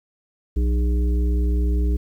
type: harmonic tone with a mistuned harmonic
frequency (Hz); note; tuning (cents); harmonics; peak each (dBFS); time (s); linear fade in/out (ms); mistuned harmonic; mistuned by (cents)
61; B1; -21; 1 / 3 / 5 / 7; -17 / -32 / -31 / -34; 0.56-1.97; 10; 7; -70
effects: 9-bit